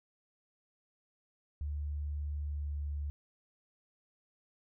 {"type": "tone with pitch glide", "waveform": "sine", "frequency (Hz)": [73.42, 72.74], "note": ["D2", "D2"], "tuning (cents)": [0, -16], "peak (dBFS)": -34, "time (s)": [1.61, 3.1], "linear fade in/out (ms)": 0, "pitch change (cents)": -16, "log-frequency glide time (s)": [2.42, 2.76], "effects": []}